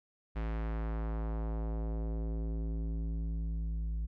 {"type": "tone with low-pass filter sweep", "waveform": "square", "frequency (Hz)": 55.1, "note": "A1", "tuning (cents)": 3, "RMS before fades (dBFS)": -35, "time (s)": [0.35, 4.07], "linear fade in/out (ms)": 20, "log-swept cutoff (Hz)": [2300, 110], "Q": 1, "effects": []}